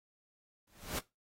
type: noise with exponential growth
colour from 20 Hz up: pink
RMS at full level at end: -33 dBFS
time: 0.67-0.99 s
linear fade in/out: 5 ms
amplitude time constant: 69 ms
effects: noise-tail reverb RT60 0.2 s tail -18 dB re dry + AAC 48 kbps